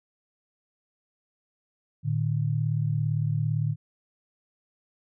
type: tone pair together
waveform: sine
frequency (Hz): 112.6 / 150.3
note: A2 / D3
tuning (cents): +40 / +40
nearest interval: perfect fourth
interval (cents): 500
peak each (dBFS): -26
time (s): 2.03-3.76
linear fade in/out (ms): 50
effects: none